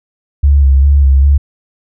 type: tone with vibrato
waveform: sine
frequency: 69.3 Hz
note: C#2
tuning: in tune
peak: -4 dBFS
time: 0.43-1.38 s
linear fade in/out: 10 ms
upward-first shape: square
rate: 2.5 Hz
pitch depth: 38 cents each way
effects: none